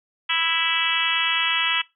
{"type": "harmonic tone", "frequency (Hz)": 329.6, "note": "E4", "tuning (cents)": 0, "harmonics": [3, 4, 5, 6, 7, 8, 9, 10], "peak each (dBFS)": [-32, -29, -31, -28, -30, -26, -26, -26], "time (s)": [0.29, 1.82], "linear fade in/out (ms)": 10, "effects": ["noise-tail reverb RT60 0.2 s tail -20 dB re dry"]}